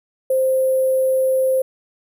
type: tone with sample-and-hold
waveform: sine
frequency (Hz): 523.3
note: C5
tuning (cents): 0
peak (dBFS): -14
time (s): 0.3-1.62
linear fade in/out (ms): 5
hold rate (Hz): 11025
effects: none